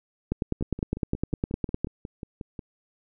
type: two click trains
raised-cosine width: 3 ms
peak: -12 / -22 dBFS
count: 16 / 12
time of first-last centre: 0.32-1.846 / 0.61-2.592 s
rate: 9.83 / 5.55 Hz
effects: none